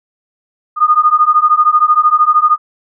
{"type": "beating tone pair", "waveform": "sine", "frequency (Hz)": [1220, 1233], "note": ["D#6", "D#6"], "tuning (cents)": [-34, -16], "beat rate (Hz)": 13, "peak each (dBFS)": -10, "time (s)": [0.76, 2.58], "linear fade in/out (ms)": 50, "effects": []}